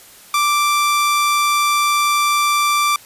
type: tone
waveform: sawtooth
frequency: 1174.7 Hz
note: D6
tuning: in tune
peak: -10 dBFS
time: 0.34-2.96 s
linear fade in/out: 2 ms
effects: white hiss -43 dBFS RMS until 3.05 s + resampled to 32000 Hz